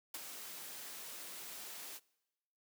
white noise with ADSR envelope, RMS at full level -42 dBFS, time 0.14-2 s, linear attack 4 ms, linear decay 33 ms, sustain -6 dB, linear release 39 ms, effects noise-tail reverb RT60 1.0 s tail -24 dB re dry + high-pass 200 Hz 12 dB/octave

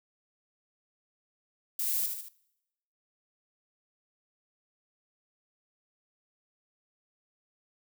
violet noise with echo, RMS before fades -31 dBFS, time 1.79-2.06 s, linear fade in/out 2 ms, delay 75 ms, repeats 3, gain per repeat -5 dB, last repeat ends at 2.285 s, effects noise-tail reverb RT60 0.9 s tail -23 dB re dry

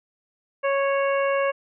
harmonic tone, 553 Hz, C#5, 4 cents flat, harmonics 1 / 2 / 3 / 4 / 5, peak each -21 / -27 / -31 / -33 / -35 dBFS, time 0.63-1.52 s, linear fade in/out 20 ms, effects none

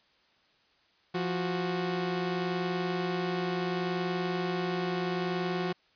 sawtooth tone pair together, 173.8 / 368.3 Hz, F3 / F#4, -8 / -8 cents, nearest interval octave + minor second, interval 1300 cents, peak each -28 dBFS, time 1.14-5.73 s, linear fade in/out 10 ms, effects white hiss -66 dBFS RMS until 5.95 s + resampled to 11025 Hz

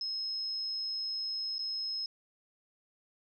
sine tone with dropouts, 5160 Hz, E8, 38 cents flat, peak -33 dBFS, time 0.01-2.06 s, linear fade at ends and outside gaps 2 ms, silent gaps 1.583-1.591 s, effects none

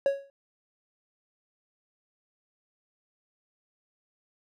triangle tone with exponential decay, 554 Hz, C#5, 1 cent flat, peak -16 dBFS, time 0.06-0.3 s, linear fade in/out 1 ms, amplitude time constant 51 ms, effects none

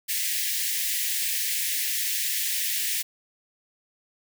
white high-pass noise, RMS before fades -27 dBFS, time 0.08-3.03 s, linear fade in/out 20 ms, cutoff 1700 Hz, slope 96 dB/octave, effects none

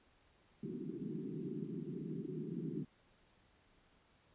pink band-pass noise, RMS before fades -43 dBFS, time 0.63-2.85 s, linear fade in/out 5 ms, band 140 to 400 Hz, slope 96 dB/octave, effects pink hiss -70 dBFS RMS until 4.34 s + resampled to 8000 Hz

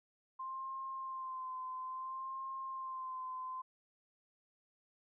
sine tone with vibrato, 1046.5 Hz, C6, in tune, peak -40 dBFS, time 0.39-3.62 s, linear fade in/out 10 ms, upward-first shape sine, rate 0.59 Hz, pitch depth 30 cents each way, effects none

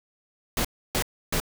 pink noise bursts, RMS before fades -25 dBFS, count 3, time 0.57-1.401 s, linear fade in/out 2 ms, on 77 ms, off 300 ms, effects none

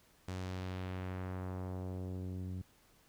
sawtooth tone with low-pass filter sweep, 92.5 Hz, F#2, in tune, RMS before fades -41 dBFS, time 0.28-2.62 s, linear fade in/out 5 ms, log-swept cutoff 7900 to 210 Hz, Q 1, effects pink hiss -67 dBFS RMS until 3.08 s

